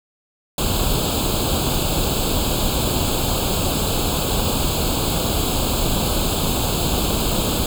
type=noise with comb filter; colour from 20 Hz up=pink; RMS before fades=-20 dBFS; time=0.58-7.66 s; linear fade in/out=2 ms; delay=0.26 ms; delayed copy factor=+1; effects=none